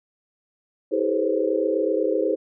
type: tone cluster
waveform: sine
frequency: 322.3 / 394.7 / 433.3 / 504 / 532 Hz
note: E4 / G4 / A4 / B4 / C5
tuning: -39 / +12 / -27 / +35 / +29 cents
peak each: -26 dBFS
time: 0.91-2.36 s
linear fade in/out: 20 ms
effects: none